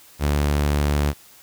sawtooth tone, 72.9 Hz, D2, 12 cents flat, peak -14 dBFS, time 0.19-1.14 s, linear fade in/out 50 ms, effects white hiss -49 dBFS RMS until 1.42 s

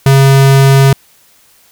square tone, 136.2 Hz, C#3, 30 cents flat, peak -4 dBFS, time 0.06-0.93 s, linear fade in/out 2 ms, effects white hiss -47 dBFS RMS until 1.71 s

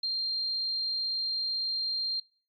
sine tone, 4186 Hz, C8, in tune, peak -28 dBFS, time 0.03-2.2 s, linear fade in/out 5 ms, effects noise-tail reverb RT60 0.4 s tail -23 dB re dry + AAC 64 kbps

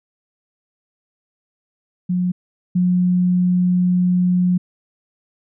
sine tone pair in turn, 180 / 180 Hz, F#3 / F#3, -47 / -47 cents, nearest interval unison, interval 0 cents, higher neither, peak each -16 / -13 dBFS, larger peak second, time 2.09-2.32 / 2.75-4.58 s, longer second, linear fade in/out 10 ms, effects none

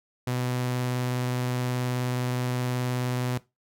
sawtooth tone with vibrato, 124.9 Hz, B2, 20 cents sharp, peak -22 dBFS, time 0.27-3.38 s, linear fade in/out 5 ms, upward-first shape square, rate 19 Hz, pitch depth 9 cents each way, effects noise-tail reverb RT60 0.2 s tail -17 dB re dry

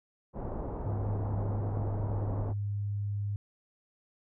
pink low-pass noise, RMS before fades -37 dBFS, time 0.33-2.54 s, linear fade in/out 50 ms, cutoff 900 Hz, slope 24 dB/octave
sine tone, 102 Hz, G#2, 31 cents flat, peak -30 dBFS, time 0.86-3.36 s, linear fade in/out 0 ms
effects none

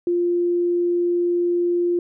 sine tone, 349.2 Hz, F4, in tune, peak -17 dBFS, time 0.07-1.99 s, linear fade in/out 2 ms, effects none

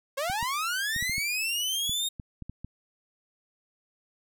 sawtooth linear sweep, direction up, 523.3 to 3729 Hz, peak -24 dBFS, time 0.17-2.09 s, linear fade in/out 10 ms
clicks, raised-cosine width 5 ms, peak -26 dBFS, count 11, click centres 0.299 / 0.428 / 0.963 / 1.026 / 1.096 / 1.181 / 1.895 / 2.198 / 2.423 / 2.496 / 2.646 s
effects none

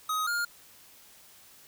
square tone pair in turn, 1259 / 1413.2 Hz, D#6 / F6, +20 / +20 cents, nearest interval major second, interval 200 cents, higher second, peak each -28 dBFS, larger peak neither, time 0.09-0.27 / 0.27-0.45 s, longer neither, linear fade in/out 5 ms, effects white hiss -55 dBFS RMS until 1.67 s

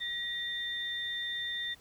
sine tone pair together, 1905 / 3596 Hz, A#6 / A7, +37 / +37 cents, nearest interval major seventh, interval 1100 cents, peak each -37 / -35 dBFS, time 0-1.75 s, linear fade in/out 20 ms, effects pink hiss -60 dBFS RMS until 1.8 s

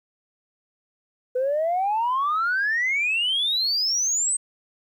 sine exponential sweep, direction up, 493.9 to 8372 Hz, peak -19 dBFS, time 1.35-4.37 s, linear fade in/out 10 ms, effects tanh soft clip ceiling -17 dBFS + 10-bit

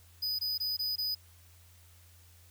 square tone bursts, 4979 Hz, D#8, in tune, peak -31 dBFS, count 5, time 0.22-1.15 s, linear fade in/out 10 ms, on 170 ms, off 20 ms, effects added 86 Hz sine -57 dBFS peak until 2.5 s + white hiss -62 dBFS RMS until 2.5 s

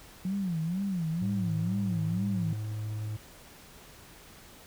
sine tone with vibrato, 178.2 Hz, F3, 35 cents sharp, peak -28 dBFS, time 0.25-2.53 s, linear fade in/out 2 ms, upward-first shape sine, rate 2.1 Hz, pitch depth 200 cents each way
triangle tone, 107.3 Hz, A2, 43 cents flat, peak -30 dBFS, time 1.21-3.17 s, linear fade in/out 10 ms
effects pink hiss -52 dBFS RMS until 4.66 s

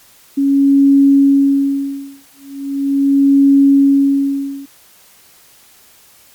sine tone with tremolo, 277.2 Hz, C#4, in tune, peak -5 dBFS, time 0.37-4.66 s, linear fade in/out 10 ms, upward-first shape sine, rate 0.39 Hz, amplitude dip 100%, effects white hiss -46 dBFS RMS until 6.34 s + MP3 96 kbps

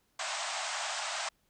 pink band-pass noise, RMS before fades -36 dBFS, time 0.19-1.29 s, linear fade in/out 5 ms, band 610 to 8500 Hz, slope 96 dB/octave, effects pink hiss -73 dBFS RMS until 1.49 s

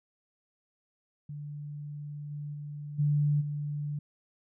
sine tone with level steps, 146.83 Hz, D3, in tune, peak -37 / -35 / -37 / -23 / -31 dBFS, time 1.29-3.99 s, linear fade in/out 5 ms, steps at 2.3 / 2.53 / 2.98 / 3.4 s, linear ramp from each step 20 ms, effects none

